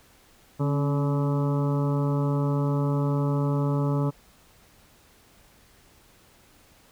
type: harmonic tone with a mistuned harmonic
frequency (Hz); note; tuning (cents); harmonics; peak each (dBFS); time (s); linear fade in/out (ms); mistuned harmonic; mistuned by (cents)
143.5; D3; -40; 1 / 2 / 3 / 4 / 6 / 7 / 8 / 9; -23 / -29 / -33 / -35 / -39 / -40 / -41 / -42; 0.59-4.11; 20; 2; -50
effects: pink hiss -57 dBFS RMS until 6.91 s